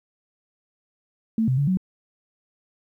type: tone with pitch steps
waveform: sine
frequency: 223.2 / 129.4 / 141.9 / 185.9 Hz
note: A3 / C3 / C#3 / F#3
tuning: +25 / -19 / +41 / +8 cents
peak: -18 dBFS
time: 1.38-1.772 s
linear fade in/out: 2 ms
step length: 98 ms
effects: 10-bit